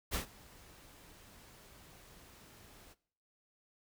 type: noise with ADSR envelope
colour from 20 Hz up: pink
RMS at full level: -34 dBFS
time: 0.11-2.95 s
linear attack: 34 ms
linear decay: 110 ms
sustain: -24 dB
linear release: 33 ms
effects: noise-tail reverb RT60 0.6 s tail -21 dB re dry